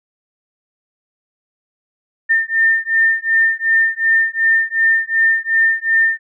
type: beating tone pair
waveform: sine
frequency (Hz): 1805 / 1807.7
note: A6 / A6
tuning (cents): +44 / +46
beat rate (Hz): 2.7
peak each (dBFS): -15 / -15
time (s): 2.29-6.19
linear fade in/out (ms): 20
effects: none